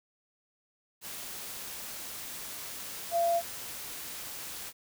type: tone in noise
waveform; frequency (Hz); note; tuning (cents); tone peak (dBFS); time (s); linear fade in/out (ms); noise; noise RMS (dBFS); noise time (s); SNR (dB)
sine; 682; F5; -41; -24; 3.11-3.42; 50; white; -41; 1.01-4.73; +14
effects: none